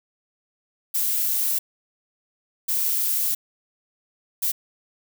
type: noise bursts at uneven times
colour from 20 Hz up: violet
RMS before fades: -23 dBFS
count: 3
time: 0.94-1.59 / 2.68-3.35 / 4.42-4.52 s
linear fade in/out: 10 ms
effects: none